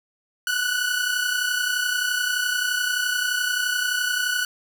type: tone pair together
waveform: sawtooth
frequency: 1464 / 1495.6 Hz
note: F#6 / F#6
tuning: -19 / +18 cents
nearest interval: unison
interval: 37 cents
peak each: -21 dBFS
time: 0.47-4.45 s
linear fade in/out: 2 ms
effects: none